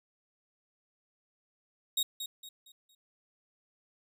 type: tone with echo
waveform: sawtooth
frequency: 3764 Hz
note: A#7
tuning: 16 cents sharp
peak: -24 dBFS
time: 1.97-2.03 s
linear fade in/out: 5 ms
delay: 230 ms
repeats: 4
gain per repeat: -9 dB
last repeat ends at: 2.95 s
effects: none